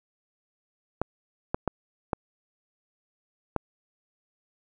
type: clicks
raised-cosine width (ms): 1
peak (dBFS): -11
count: 5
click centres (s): 1.016 / 1.545 / 1.677 / 2.132 / 3.563
effects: none